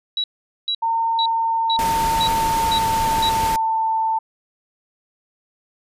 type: tone bursts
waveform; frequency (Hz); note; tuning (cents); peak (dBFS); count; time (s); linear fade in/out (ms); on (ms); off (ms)
sine; 3900; B7; -23; -19; 7; 0.17-3.293; 2; 69; 440
type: tone with pitch glide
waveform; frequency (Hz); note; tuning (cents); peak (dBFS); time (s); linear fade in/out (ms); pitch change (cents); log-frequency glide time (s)
sine; 911 to 890.7; A#5 to A5; -40 to +21; -17; 0.82-4.19; 10; -39; 1.1-3.88
type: noise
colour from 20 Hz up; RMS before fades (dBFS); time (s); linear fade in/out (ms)
pink; -26; 1.79-3.56; 0
effects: resampled to 32000 Hz